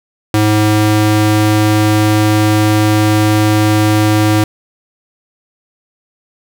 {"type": "ring-modulated tone", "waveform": "square", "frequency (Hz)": 213.2, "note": "G#3", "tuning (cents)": 46, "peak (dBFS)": -6, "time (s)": [0.34, 4.44], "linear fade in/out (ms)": 2, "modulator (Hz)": 107, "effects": []}